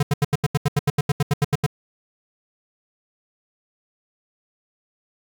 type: tone bursts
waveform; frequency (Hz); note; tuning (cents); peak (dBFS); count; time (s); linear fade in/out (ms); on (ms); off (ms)
square; 144.7; D3; -25; -16; 16; 0-1.664; 5; 29; 80
effects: 9-bit